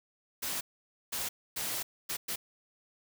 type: noise bursts at uneven times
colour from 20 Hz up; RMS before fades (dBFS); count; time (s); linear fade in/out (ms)
white; -35; 5; 0.42-0.61 / 1.12-1.29 / 1.56-1.83 / 2.09-2.17 / 2.28-2.36; 10
effects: none